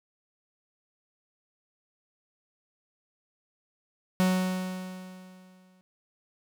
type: tone with exponential decay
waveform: 45% pulse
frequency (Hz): 185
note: F#3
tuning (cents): 0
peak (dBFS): -20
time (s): 4.2-5.81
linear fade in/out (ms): 0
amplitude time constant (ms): 350
effects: none